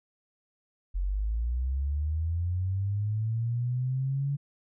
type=linear sweep; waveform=sine; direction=up; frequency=43.65 to 142.7 Hz; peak=-26 dBFS; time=0.94-4.37 s; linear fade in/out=20 ms; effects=none